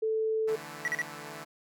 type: tone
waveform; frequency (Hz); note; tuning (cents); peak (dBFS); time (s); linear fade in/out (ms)
sine; 440; A4; 0; -26; 0.02-0.56; 10
type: chord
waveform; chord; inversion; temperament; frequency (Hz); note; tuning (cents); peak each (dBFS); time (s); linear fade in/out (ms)
5% pulse; D suspended second; none; equal with one note detuned; 146.83 / 164.81 / 219; D3 / E3 / A3; 0 / 0 / -8; -33 / -34 / -35; 0.47-1.45; 20
type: tone bursts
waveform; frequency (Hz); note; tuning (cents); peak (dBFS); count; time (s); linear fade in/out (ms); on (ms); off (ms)
triangle; 1938; B6; -33; -25; 3; 0.85-1.017; 0; 29; 40
effects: none